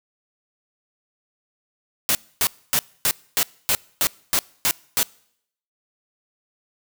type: noise bursts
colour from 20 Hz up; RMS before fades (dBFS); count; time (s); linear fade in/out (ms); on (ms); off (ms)
white; -19; 10; 2.09-5.03; 0; 60; 260
effects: noise-tail reverb RT60 0.7 s tail -25 dB re dry